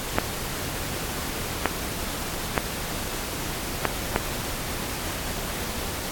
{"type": "clicks", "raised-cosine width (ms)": 0.5, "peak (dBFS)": -4, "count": 5, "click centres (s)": [0.185, 1.657, 2.578, 3.853, 4.161], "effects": ["pink hiss -31 dBFS RMS until 6.11 s", "AAC 64 kbps"]}